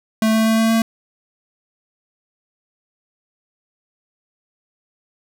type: tone with pitch steps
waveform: square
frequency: 220 / 221.4 / 222.8 / 224.2 / 225.7 Hz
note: A3 / A3 / A3 / A3 / A3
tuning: 0 / +11 / +22 / +33 / +44 cents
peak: -14 dBFS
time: 0.22-0.82 s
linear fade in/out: 2 ms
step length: 120 ms
effects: none